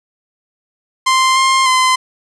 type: tone with pitch steps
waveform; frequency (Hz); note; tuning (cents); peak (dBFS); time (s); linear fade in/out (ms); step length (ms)
sawtooth; 1045 / 1058 / 1030; C6 / C6 / C6; -2 / +19 / -28; -6; 1.06-1.96; 10; 300
effects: resampled to 22050 Hz + 7-bit